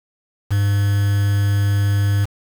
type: tone with quantisation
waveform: triangle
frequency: 100.8 Hz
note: G2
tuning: 49 cents sharp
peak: -12 dBFS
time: 0.5-2.26 s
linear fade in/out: 20 ms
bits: 5
effects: none